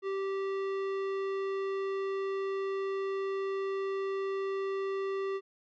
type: tone with tanh clipping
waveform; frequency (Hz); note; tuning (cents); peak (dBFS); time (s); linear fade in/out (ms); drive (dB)
sine; 389.5; G4; -11; -33; 0.02-5.41; 50; 15
effects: none